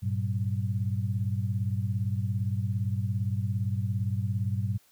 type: tone cluster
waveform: sine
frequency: 100.4 / 117.9 / 189.2 Hz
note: G2 / A#2 / F#3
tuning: +42 / +20 / +39 cents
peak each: -28 / -31 / -36 dBFS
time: 0.02-4.78 s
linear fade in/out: 20 ms
effects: white hiss -63 dBFS RMS until 4.91 s